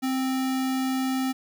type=tone with sample-and-hold; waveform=sine; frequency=261.6 Hz; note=C4; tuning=in tune; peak=-23 dBFS; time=0.02-1.33 s; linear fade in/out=20 ms; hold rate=1050 Hz; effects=none